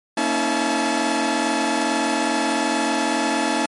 sawtooth tone cluster, 232.8 / 277.5 / 319.8 / 676 / 861 Hz, A#3 / C#4 / D#4 / E5 / A5, -2 / +2 / +48 / +43 / -38 cents, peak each -23 / -21 / -21 / -25 / -20 dBFS, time 0.17-3.66 s, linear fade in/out 5 ms, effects MP3 48 kbps

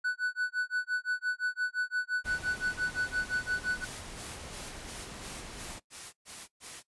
triangle tone with tremolo, 1488 Hz, F#6, 9 cents sharp, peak -24 dBFS, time 0.04-3.85 s, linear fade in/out 10 ms, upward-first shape sine, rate 5.8 Hz, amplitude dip 100%
pink noise, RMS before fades -44 dBFS, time 2.24-5.8 s, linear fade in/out 20 ms
white noise bursts, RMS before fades -44 dBFS, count 9, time 3.8-6.83 s, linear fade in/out 50 ms, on 230 ms, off 120 ms
effects noise-tail reverb RT60 0.1 s tail -19 dB re dry + resampled to 24000 Hz

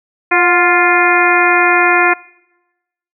harmonic tone with a mistuned harmonic, 350 Hz, F4, 4 cents sharp, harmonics 1 / 2 / 3 / 4 / 5 / 6 / 7, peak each -16 / -16 / -16 / -16 / -16 / -16 / -16 dBFS, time 0.31-2.14 s, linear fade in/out 10 ms, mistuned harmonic 2, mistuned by +47 cents, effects noise-tail reverb RT60 1.0 s tail -24 dB re dry

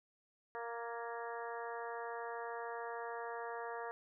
harmonic tone with a mistuned harmonic, 233.1 Hz, A#3, in tune, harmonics 2 / 3 / 4 / 5 / 6 / 7 / 8, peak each -45 / -47 / -47 / -50 / -53 / -51 / -55 dBFS, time 0.55-3.91 s, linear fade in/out 0 ms, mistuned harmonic 7, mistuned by +31 cents, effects none

